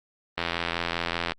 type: click train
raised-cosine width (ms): 0.3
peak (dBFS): -10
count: 81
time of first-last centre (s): 0.38-1.32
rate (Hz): 85.1
effects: Opus 32 kbps